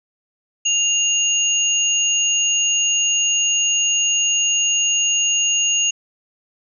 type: tone pair together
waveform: sine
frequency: 2800 / 6660 Hz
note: F7 / G#8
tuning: +4 / +4 cents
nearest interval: octave + minor third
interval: 1500 cents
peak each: -18 dBFS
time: 0.65-5.91 s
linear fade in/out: 10 ms
effects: none